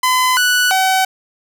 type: tone with pitch steps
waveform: sawtooth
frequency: 1016 / 1480 / 758 Hz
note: B5 / F#6 / F#5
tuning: +49 / 0 / +42 cents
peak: -8 dBFS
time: 0.03-1.05 s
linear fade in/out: 5 ms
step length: 340 ms
effects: none